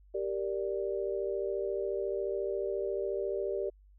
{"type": "chord", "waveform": "sine", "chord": "G minor", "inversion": "none", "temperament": "equal", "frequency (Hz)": [392, 466.2, 587.3], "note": ["G4", "Bb4", "D5"], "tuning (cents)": [0, 0, 0], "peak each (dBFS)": [-33, -37, -36], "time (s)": [0.14, 3.7], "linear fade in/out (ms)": 10, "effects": ["added 49 Hz sine -56 dBFS peak until 3.98 s"]}